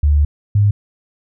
sine tone pair in turn, 73.2 / 102.72 Hz, D2 / G#2, -5 / -19 cents, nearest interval tritone, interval 586 cents, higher second, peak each -9 dBFS, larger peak neither, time 0.03-0.25 / 0.55-0.71 s, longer first, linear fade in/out 5 ms, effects none

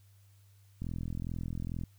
click train, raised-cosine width 5 ms, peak -25 dBFS, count 44, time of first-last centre 0.82-1.837 s, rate 42.3 Hz, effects added 99 Hz sine -58 dBFS peak until 1.98 s + white hiss -70 dBFS RMS until 1.98 s

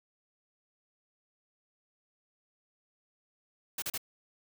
white noise bursts, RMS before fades -35 dBFS, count 3, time 3.78-3.978 s, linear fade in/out 5 ms, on 42 ms, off 36 ms, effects none

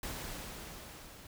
pink noise with level ramp, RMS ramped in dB -40 to -53 dBFS, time 0.03-1.27 s, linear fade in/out 2 ms, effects none

